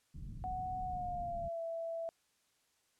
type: low-pass noise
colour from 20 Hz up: pink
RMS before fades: -46 dBFS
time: 0.14-1.49 s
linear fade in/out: 10 ms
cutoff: 200 Hz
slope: 24 dB/octave
type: tone with pitch glide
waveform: sine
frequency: 740 to 663.1 Hz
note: F#5 to E5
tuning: 0 to +10 cents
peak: -37 dBFS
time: 0.44-2.09 s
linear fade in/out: 0 ms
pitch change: -190 cents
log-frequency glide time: 0.84-1.61 s
effects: white hiss -75 dBFS RMS until 2.99 s + low-pass 10000 Hz 12 dB/octave